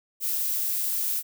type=noise; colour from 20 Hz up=violet; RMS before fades=-27 dBFS; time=0.2-1.23 s; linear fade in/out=50 ms; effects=none